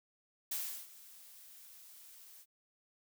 blue noise with ADSR envelope, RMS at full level -37 dBFS, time 0.51-2.46 s, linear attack 7 ms, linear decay 350 ms, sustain -19 dB, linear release 54 ms, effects none

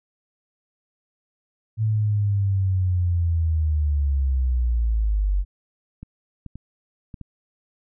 sine linear sweep, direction down, 110.7 to 46.25 Hz, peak -18 dBFS, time 1.77-5.45 s, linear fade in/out 50 ms
clicks, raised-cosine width 5 ms, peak -24 dBFS, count 5, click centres 6.03 / 6.463 / 6.556 / 7.142 / 7.213 s
effects none

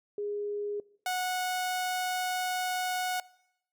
sine / sawtooth tone pair in turn, 412 / 734.1 Hz, G#4 / F#5, -14 / -14 cents, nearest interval minor seventh, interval 1000 cents, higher second, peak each -31 / -25 dBFS, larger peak second, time 0.18-0.8 / 1.06-3.2 s, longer second, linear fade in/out 2 ms, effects noise-tail reverb RT60 0.8 s tail -22 dB re dry

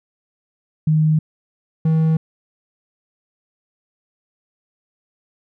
sine / triangle tone pair in turn, 155.56 / 159.66 Hz, D#3 / D#3, 0 / +45 cents, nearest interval unison, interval 45 cents, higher second, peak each -12 / -11 dBFS, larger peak second, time 0.87-1.19 / 1.85-2.17 s, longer neither, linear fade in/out 5 ms, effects none

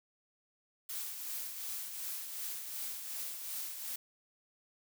blue noise with tremolo, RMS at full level -39 dBFS, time 0.89-3.96 s, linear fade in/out 5 ms, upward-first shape triangle, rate 2.7 Hz, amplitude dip 50%, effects none

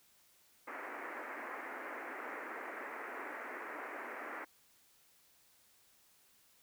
white band-pass noise, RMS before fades -45 dBFS, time 0.67-4.45 s, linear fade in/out 10 ms, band 260 to 2100 Hz, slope 48 dB/octave, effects white hiss -68 dBFS RMS until 6.62 s

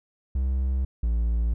triangle tone pair in turn, 65.41 / 57.29 Hz, C2 / A#1, 0 / -29 cents, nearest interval major second, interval 229 cents, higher first, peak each -20 / -19 dBFS, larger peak second, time 0.35-0.85 / 1.03-1.54 s, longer second, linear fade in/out 5 ms, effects none

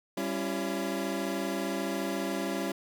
25% pulse chord, C# diminished, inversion second, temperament equal with one note detuned, 196 / 277.2 / 337.3 Hz, G3 / C#4 / E4, 0 / 0 / +40 cents, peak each -31 dBFS, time 0.17-2.72 s, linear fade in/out 5 ms, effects none

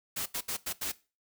white noise bursts at uneven times, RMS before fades -34 dBFS, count 5, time 0.16-0.26 / 0.34-0.41 / 0.48-0.57 / 0.66-0.73 / 0.81-0.92 s, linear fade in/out 10 ms, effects noise-tail reverb RT60 0.3 s tail -18 dB re dry

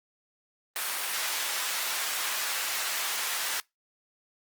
pink high-pass noise, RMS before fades -31 dBFS, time 0.76-3.6 s, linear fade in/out 0 ms, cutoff 1200 Hz, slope 12 dB/octave, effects noise-tail reverb RT60 0.2 s tail -26 dB re dry + Opus 32 kbps

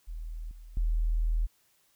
sine tone with level steps, 40.17 Hz, E1, 44 cents flat, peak -35 / -44 / -24 dBFS, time 0.07-1.47 s, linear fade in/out 20 ms, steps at 0.51 / 0.77 s, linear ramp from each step 2 ms, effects white hiss -68 dBFS RMS until 1.95 s

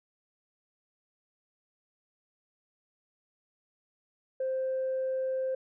sine tone, 523.3 Hz, C5, in tune, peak -27 dBFS, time 4.4-5.55 s, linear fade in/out 5 ms, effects tanh soft clip ceiling -25 dBFS

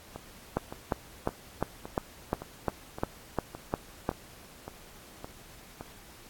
two click trains, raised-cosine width 1 ms, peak -24 / -12 dBFS, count 11 / 11, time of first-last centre 0.16-5.81 / 0.57-4.091 s, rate 1.77 / 2.84 Hz, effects pink hiss -52 dBFS RMS until 6.29 s + AAC 64 kbps

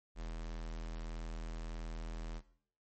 square tone with notch filter, 40.8 Hz, E1, 17 cents flat, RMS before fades -42 dBFS, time 0.15-2.42 s, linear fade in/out 50 ms, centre 97 Hz, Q 1.1, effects noise-tail reverb RT60 0.6 s tail -17 dB re dry + MP3 32 kbps

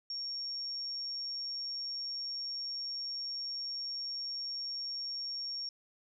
sine tone, 5530 Hz, F8, 18 cents flat, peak -36 dBFS, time 0.1-5.69 s, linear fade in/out 2 ms, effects none

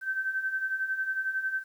sine beating tone pair, 1538 / 1549 Hz, G6 / G6, -33 / -21 cents, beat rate 11 Hz, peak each -35 / -29 dBFS, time 0.01-1.64 s, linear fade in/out 50 ms, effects 10-bit

